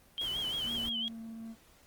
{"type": "tone with vibrato", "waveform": "sine", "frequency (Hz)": 3136, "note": "G7", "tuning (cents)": 0, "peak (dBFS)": -32, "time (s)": [0.18, 1.08], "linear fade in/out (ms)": 0, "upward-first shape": "sine", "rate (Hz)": 5.9, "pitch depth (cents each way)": 90}
{"type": "noise", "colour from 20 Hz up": "pink", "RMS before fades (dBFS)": -45, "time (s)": [0.21, 0.89], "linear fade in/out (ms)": 2}
{"type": "tone with pitch glide", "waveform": "triangle", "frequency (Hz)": [233.1, 225.7], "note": ["A#3", "A3"], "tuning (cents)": [0, 44], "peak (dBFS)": -39, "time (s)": [0.63, 1.56], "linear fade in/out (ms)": 50, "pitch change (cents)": -56, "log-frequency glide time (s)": [0.79, 1.19]}
{"effects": ["pink hiss -62 dBFS RMS until 1.86 s", "Opus 24 kbps"]}